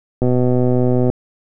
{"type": "click train", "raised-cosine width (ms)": 2, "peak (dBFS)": -4, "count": 111, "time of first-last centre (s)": [0.22, 1.1], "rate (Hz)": 125, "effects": []}